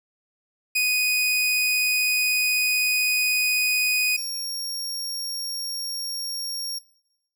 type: tone pair in turn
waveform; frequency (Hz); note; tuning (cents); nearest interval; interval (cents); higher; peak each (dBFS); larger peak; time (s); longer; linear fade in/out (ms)
sawtooth; 2489 / 5560; D#7 / F8; 0 / -9; octave + major second; 1391; second; -16 / -25; first; 0.75-4.17 / 4.17-6.79; first; 10
effects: noise-tail reverb RT60 0.9 s tail -21 dB re dry